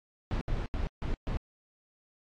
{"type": "noise bursts at uneven times", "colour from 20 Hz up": "brown", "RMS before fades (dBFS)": -31, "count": 5, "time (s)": [[0.31, 0.41], [0.48, 0.66], [0.74, 0.87], [1.02, 1.14], [1.27, 1.37]], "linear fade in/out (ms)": 0, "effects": ["low-pass 4000 Hz 12 dB/octave", "AAC 64 kbps"]}